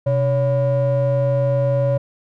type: ring-modulated tone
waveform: triangle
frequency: 216.5 Hz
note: A3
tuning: 28 cents flat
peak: -10 dBFS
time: 0.06-1.98 s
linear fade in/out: 10 ms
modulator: 345 Hz
effects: none